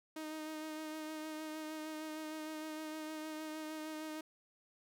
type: tone with vibrato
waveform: sawtooth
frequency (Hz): 311.1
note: D#4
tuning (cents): 0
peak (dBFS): -38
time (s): 0.16-4.21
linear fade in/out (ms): 5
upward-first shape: sine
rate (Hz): 6.5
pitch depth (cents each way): 20
effects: none